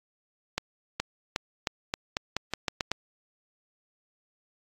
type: accelerating click train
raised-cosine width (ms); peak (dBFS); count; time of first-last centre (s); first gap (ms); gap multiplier
0.2; -10; 11; 0.58-2.916; 420; 0.86
effects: AAC 48 kbps